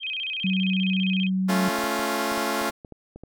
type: tone with vibrato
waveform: sine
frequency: 2829 Hz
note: F7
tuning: 22 cents sharp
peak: -27 dBFS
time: 0-1.3 s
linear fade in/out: 50 ms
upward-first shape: square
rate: 15 Hz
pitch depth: 200 cents each way
type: tone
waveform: sine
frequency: 188.2 Hz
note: F#3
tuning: 30 cents sharp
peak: -21 dBFS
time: 0.44-1.69 s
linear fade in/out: 5 ms
type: chord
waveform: 10% pulse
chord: A augmented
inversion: none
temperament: equal with one note detuned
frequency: 218.2 / 277.2 / 349.2 Hz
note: A3 / C#4 / E#4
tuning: -14 / 0 / 0 cents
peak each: -20 dBFS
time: 1.48-2.71 s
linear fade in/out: 20 ms
type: clicks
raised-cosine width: 2 ms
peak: -28 dBFS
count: 12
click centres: 1.678 / 1.788 / 1.84 / 1.994 / 2.318 / 2.377 / 2.615 / 2.698 / 2.848 / 2.923 / 3.16 / 3.236 s
effects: none